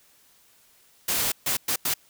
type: noise bursts at uneven times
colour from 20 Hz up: white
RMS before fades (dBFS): -25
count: 4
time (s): 1.08-1.32 / 1.46-1.57 / 1.68-1.76 / 1.85-1.94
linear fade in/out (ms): 5
effects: white hiss -59 dBFS RMS until 2.09 s